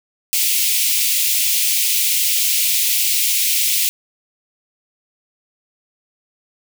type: high-pass noise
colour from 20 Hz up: white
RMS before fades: -17 dBFS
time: 0.33-3.89 s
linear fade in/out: 0 ms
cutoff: 2200 Hz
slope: 48 dB/octave
effects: none